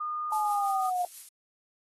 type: tone with pitch glide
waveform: sine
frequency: 1220 to 1228.5 Hz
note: D#6 to D#6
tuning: -34 to -22 cents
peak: -30 dBFS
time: 0-0.9 s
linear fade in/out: 10 ms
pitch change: +12 cents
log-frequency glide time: 0.16-0.74 s
type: noise with tremolo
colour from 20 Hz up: violet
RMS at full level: -39 dBFS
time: 0.32-1.29 s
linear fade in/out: 5 ms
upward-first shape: triangle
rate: 6.1 Hz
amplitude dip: 55%
type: linear sweep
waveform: sine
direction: down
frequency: 868 to 707 Hz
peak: -26 dBFS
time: 0.32-1.05 s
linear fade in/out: 2 ms
effects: AAC 32 kbps